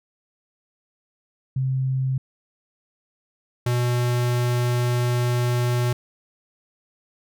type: tone pair in turn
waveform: sine / square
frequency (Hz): 131.7 / 122.09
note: C3 / B2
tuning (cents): +12 / -19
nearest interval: minor second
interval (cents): 131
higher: first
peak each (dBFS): -20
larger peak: neither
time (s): 1.56-2.18 / 3.66-5.93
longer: second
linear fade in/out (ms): 5
effects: none